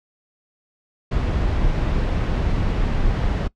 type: noise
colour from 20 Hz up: brown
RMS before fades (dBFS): -20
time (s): 1.11-3.48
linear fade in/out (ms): 10
effects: noise-tail reverb RT60 0.1 s tail -21 dB re dry + low-pass 4000 Hz 12 dB/octave